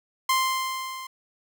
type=tone with level ramp; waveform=sawtooth; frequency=1046.5 Hz; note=C6; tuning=in tune; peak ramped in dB=-15 to -32 dBFS; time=0.29-1.07 s; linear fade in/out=5 ms; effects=none